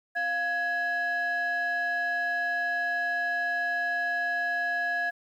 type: tone pair together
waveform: sine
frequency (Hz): 698.5 / 1672.4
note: F5 / G#6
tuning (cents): 0 / +12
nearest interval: octave + minor third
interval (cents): 1512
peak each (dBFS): -29 / -25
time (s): 0.15-5.11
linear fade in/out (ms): 20
effects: tanh soft clip ceiling -23 dBFS + 10-bit